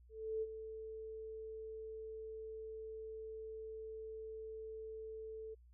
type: tone with ADSR envelope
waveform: sine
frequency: 440 Hz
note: A4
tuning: in tune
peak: -35 dBFS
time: 0.09-5.55 s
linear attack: 330 ms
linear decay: 39 ms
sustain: -10 dB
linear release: 17 ms
effects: added 60 Hz sine -60 dBFS peak until 5.73 s